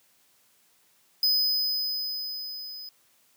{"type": "tone with level ramp", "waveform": "square", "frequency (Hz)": 5020, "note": "D#8", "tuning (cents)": 15, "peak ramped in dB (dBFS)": [-20, -39], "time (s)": [1.23, 2.89], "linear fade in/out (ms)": 2, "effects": ["white hiss -64 dBFS RMS until 3.36 s", "high-pass 100 Hz 12 dB/octave"]}